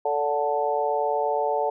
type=harmonic tone with a mistuned harmonic; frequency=146.83 Hz; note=D3; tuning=in tune; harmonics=3 / 4 / 5 / 6; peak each=-27 / -27 / -27 / -27 dBFS; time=0.05-1.7 s; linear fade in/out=5 ms; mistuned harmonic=4; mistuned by=-25 cents; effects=none

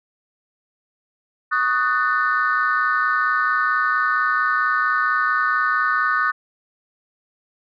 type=chord; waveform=sine; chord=D# half-diminished seventh; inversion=third; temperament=just; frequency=1120.1 / 1244.5 / 1493.4 / 1792.1 Hz; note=C#6 / D#6 / F#6 / A6; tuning=+18 / 0 / +16 / +31 cents; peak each=-25 / -20 / -20 / -24 dBFS; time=1.51-6.32 s; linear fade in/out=20 ms; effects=tanh soft clip ceiling -9 dBFS

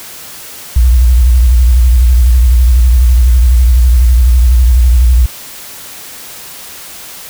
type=tone with vibrato; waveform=sine; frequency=61 Hz; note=B1; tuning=21 cents flat; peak=-3 dBFS; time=0.76-5.26 s; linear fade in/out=5 ms; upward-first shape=square; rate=12 Hz; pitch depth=97 cents each way; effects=white hiss -29 dBFS RMS until 7.29 s

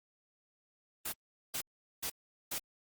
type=noise bursts; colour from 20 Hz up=white; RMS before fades=-37 dBFS; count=4; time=1.05-2.588 s; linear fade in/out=10 ms; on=77 ms; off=410 ms; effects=Opus 24 kbps

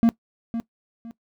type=tone with echo; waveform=triangle; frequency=230.4 Hz; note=A#3; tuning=20 cents flat; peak=-11 dBFS; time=0.03-0.09 s; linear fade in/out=0 ms; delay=510 ms; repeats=2; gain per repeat=-11 dB; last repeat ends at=1.11 s; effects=noise-tail reverb RT60 0.1 s tail -19 dB re dry

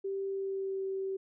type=tone with pitch glide; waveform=sine; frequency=390.6 to 385.2 Hz; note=G4 to G4; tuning=-6 to -30 cents; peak=-32 dBFS; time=0.04-1.17 s; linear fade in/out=10 ms; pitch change=-24 cents; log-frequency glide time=0.26-0.84 s; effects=none

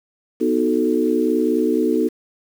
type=chord; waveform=sine; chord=B dominant seventh; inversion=none; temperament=equal; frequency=246.9 / 311.1 / 370 / 440 Hz; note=B3 / D#4 / F#4 / A4; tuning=0 / 0 / 0 / 0 cents; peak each=-21 / -20 / -22 / -21 dBFS; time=0.4-2.09 s; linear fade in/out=20 ms; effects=7-bit

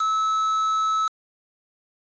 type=tone with quantisation; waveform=triangle; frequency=1300 Hz; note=E6; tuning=24 cents flat; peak=-18 dBFS; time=0-1.08 s; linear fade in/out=5 ms; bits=5; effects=resampled to 16000 Hz

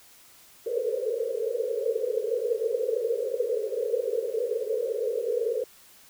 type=band-pass noise; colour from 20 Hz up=white; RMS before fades=-28 dBFS; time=0.66-5.64 s; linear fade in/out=5 ms; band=430 to 510 Hz; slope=96 dB/octave; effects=white hiss -54 dBFS RMS until 6.09 s

